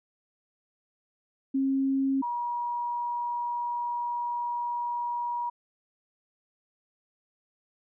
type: tone pair in turn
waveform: sine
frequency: 269.9 / 958.2 Hz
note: C#4 / A#5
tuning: -46 / +47 cents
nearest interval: octave + minor seventh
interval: 2193 cents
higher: second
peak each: -23 / -28 dBFS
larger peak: first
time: 1.54-2.22 / 2.22-5.5 s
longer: second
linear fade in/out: 10 ms
effects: none